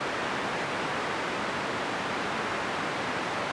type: band-pass noise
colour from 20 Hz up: white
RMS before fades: -31 dBFS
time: 0-3.52 s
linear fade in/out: 10 ms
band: 140 to 1600 Hz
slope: 12 dB/octave
effects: resampled to 22050 Hz